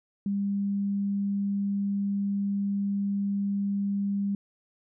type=tone; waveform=sine; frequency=200 Hz; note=G3; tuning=35 cents sharp; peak=-25 dBFS; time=0.26-4.35 s; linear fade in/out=2 ms; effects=none